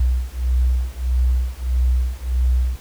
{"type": "beating tone pair", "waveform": "sine", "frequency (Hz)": [61.7, 63.3], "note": ["B1", "B1"], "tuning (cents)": [-1, 43], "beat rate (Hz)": 1.6, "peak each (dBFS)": -19, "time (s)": [0, 2.76], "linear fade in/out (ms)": 5, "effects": ["pink hiss -44 dBFS RMS until 2.8 s"]}